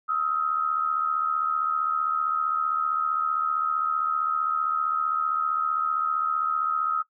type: tone pair together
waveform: sine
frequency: 1267.6 / 1343 Hz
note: D#6 / E6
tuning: +32 / +32 cents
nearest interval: minor second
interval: 100 cents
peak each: -24 / -28 dBFS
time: 0.08-7.03 s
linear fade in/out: 20 ms
effects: noise-tail reverb RT60 0.1 s tail -18 dB re dry